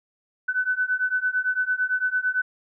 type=beating tone pair; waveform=sine; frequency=1500 / 1508.9 Hz; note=F#6 / F#6; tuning=+23 / +34 cents; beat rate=8.9 Hz; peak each=-25 / -24 dBFS; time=0.48-2.42 s; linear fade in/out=10 ms; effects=none